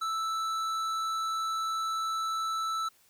sine tone with tanh clipping, 1318.5 Hz, E6, in tune, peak -31 dBFS, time 0.01-2.89 s, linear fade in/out 10 ms, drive 13 dB, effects white hiss -64 dBFS RMS until 3.09 s

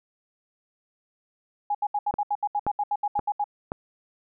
sine tone bursts, 826 Hz, G#5, 10 cents flat, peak -22 dBFS, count 15, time 1.7-3.442 s, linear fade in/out 5 ms, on 48 ms, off 73 ms
click train, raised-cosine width 1 ms, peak -15 dBFS, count 4, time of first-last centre 2.14-3.719 s, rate 1.9 Hz
effects none

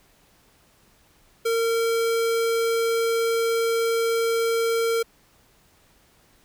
square tone, 458.3 Hz, A#4, 29 cents flat, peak -21 dBFS, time 1.45-5.03 s, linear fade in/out 10 ms, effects pink hiss -59 dBFS RMS until 6.44 s

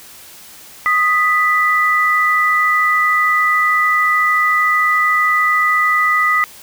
sine tone pair together, 1244.5 / 1975.5 Hz, D#6 / B6, 0 / 0 cents, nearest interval minor sixth, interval 800 cents, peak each -14 / -14 dBFS, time 0.86-6.44 s, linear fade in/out 0 ms, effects white hiss -39 dBFS RMS until 6.62 s

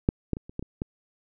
clicks, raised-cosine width 3 ms, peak -7 / -12 / -22 / -29 / -17 / -24 / -16 dBFS, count 7, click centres 0.089 / 0.333 / 0.369 / 0.495 / 0.594 / 0.626 / 0.819 s, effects none

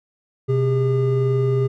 triangle tone pair together, 127.4 / 404.5 Hz, C3 / G#4, -46 / -46 cents, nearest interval octave + minor sixth, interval 2000 cents, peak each -16 / -18 dBFS, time 0.48-1.68 s, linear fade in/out 20 ms, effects none

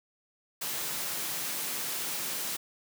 white high-pass noise, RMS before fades -34 dBFS, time 0.61-2.57 s, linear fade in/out 10 ms, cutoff 120 Hz, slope 96 dB/octave, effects none

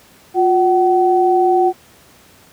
sine tone pair together, 356.6 / 755.6 Hz, F4 / F#5, +36 / +36 cents, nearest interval octave + minor second, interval 1300 cents, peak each -13 dBFS, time 0.34-1.73 s, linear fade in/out 50 ms, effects pink hiss -47 dBFS RMS until 2.52 s + high-pass 80 Hz 12 dB/octave

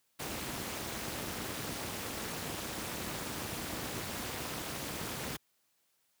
pink noise with amplitude modulation, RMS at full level -35 dBFS, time 0.19-5.37 s, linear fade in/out 10 ms, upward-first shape sine, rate 270 Hz, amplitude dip 85%, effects white hiss -75 dBFS RMS until 6.2 s + high-pass 80 Hz 12 dB/octave

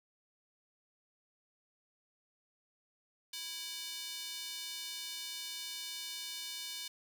square tone with high-pass filter, 329.6 Hz, E4, in tune, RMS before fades -43 dBFS, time 3.33-6.88 s, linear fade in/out 5 ms, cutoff 3600 Hz, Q 1.7, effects none

